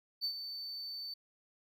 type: tone with ADSR envelope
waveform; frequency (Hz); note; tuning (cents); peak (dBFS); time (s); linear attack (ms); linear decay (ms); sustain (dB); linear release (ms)
triangle; 4536; C#8; +39; -30; 0.21-1.14; 35; 83; -9; 5
effects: none